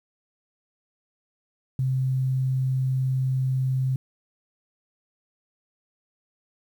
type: tone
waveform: sine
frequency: 130.81 Hz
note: C3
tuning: in tune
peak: -21 dBFS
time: 1.79-3.96 s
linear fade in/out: 2 ms
effects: 9-bit